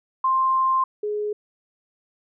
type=tone pair in turn; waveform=sine; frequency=1051 / 418.8 Hz; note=C6 / G#4; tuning=+7 / +15 cents; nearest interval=octave + major third; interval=1592 cents; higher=first; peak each=-17 / -23 dBFS; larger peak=first; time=0.24-0.84 / 1.03-1.33 s; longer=first; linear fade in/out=5 ms; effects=none